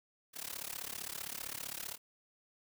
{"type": "noise with amplitude modulation", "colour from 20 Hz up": "white", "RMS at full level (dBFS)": -39, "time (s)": [0.33, 1.98], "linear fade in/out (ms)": 50, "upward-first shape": "sine", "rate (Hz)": 35.4, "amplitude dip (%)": 95, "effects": []}